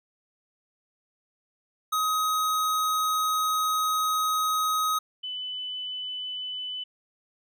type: tone pair in turn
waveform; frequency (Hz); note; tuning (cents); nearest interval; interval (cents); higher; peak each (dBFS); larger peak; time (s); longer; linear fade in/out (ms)
square / sine; 1262 / 3002; D#6 / F#7; +24 / +24; octave + minor third; 1500; second; -24 / -31; first; 1.92-4.99 / 5.23-6.84; first; 10
effects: none